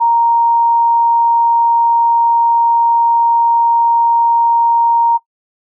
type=tone; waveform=sine; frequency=932.3 Hz; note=A#5; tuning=in tune; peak=-8 dBFS; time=0-5.18 s; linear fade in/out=20 ms; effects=noise-tail reverb RT60 0.1 s tail -19 dB re dry